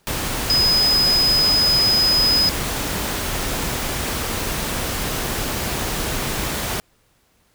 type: tone in noise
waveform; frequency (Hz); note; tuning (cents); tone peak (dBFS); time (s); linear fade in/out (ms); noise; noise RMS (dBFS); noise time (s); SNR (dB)
sine; 5030; D#8; +18; -14; 0.5-2.49; 0; pink; -24; 0.07-6.8; +7
effects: pink hiss -61 dBFS RMS until 7.54 s